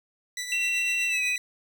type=tone with tremolo; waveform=15% pulse; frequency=1975.5 Hz; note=B6; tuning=in tune; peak=-23 dBFS; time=0.37-1.38 s; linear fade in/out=2 ms; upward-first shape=triangle; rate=8 Hz; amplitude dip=55%
type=tone with pitch glide; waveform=sine; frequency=2715 to 2504 Hz; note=F7 to D#7; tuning=-50 to +10 cents; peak=-24 dBFS; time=0.52-1.36 s; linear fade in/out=2 ms; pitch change=-140 cents; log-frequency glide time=1.07-1.23 s
effects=none